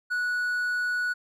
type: tone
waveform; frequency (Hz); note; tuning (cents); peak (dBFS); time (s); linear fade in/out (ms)
triangle; 1470; F#6; -12; -23; 0.1-1.14; 20
effects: none